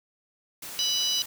white noise, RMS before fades -39 dBFS, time 0.62-1.26 s, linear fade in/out 5 ms
harmonic tone, 987.8 Hz, B5, in tune, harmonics 3 / 4 / 5 / 6, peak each -28 / -29 / -30 / -31 dBFS, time 0.79-1.22 s, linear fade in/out 0 ms
effects none

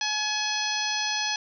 harmonic tone with a mistuned harmonic, 849 Hz, G#5, 38 cents sharp, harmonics 1 / 2 / 3 / 4 / 5 / 6 / 7, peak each -33 / -33 / -33 / -33 / -33 / -33 / -33 dBFS, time 0.01-1.36 s, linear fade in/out 2 ms, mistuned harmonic 4, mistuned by -32 cents, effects none

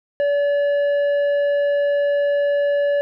sine tone with tanh clipping, 573 Hz, D5, 43 cents flat, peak -17 dBFS, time 0.2-3.01 s, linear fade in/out 0 ms, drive 7 dB, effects none

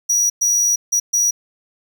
square tone bursts at uneven times, 5800 Hz, F#8, 35 cents flat, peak -14 dBFS, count 4, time 0.09-0.3 / 0.41-0.76 / 0.92-1 / 1.13-1.31 s, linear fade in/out 10 ms, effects none

